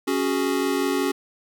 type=chord; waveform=square; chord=C# suspended fourth; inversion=none; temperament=equal; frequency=277.2 / 370 / 415.3 Hz; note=C#4 / F#4 / G#4; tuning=0 / 0 / 0 cents; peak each=-25 / -26 / -28 dBFS; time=0.07-1.12 s; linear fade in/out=10 ms; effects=none